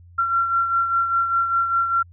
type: beating tone pair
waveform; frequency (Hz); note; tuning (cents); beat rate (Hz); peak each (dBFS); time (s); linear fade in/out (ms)
sine; 1365 / 1370; F6 / F6; -40 / -34; 5; -18 / -27; 0.18-2.03; 10
effects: added 87 Hz sine -44 dBFS peak until 2.12 s